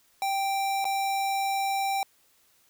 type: tone with dropouts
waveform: square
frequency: 784 Hz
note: G5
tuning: in tune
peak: -26 dBFS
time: 0.22-2.03 s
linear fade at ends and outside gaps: 1 ms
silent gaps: 0.844-0.852 s
effects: white hiss -64 dBFS RMS until 2.69 s